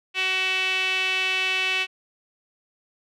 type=tone with band-pass filter; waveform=sawtooth; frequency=376 Hz; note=F#4; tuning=28 cents sharp; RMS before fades=-24 dBFS; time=0.14-1.87 s; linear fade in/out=50 ms; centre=2700 Hz; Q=5; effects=none